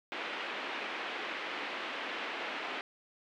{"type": "band-pass noise", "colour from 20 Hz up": "white", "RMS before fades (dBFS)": -39, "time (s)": [0.12, 2.81], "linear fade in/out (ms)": 0, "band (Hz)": [260, 2900], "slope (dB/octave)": 24, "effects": []}